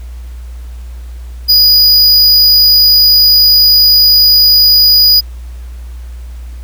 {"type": "tone", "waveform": "square", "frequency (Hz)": 4925, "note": "D#8", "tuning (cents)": -19, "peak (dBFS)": -4, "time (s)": [1.48, 5.21], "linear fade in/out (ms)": 20, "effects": ["added 60 Hz sine -23 dBFS peak until 6.63 s", "pink hiss -44 dBFS RMS until 6.63 s"]}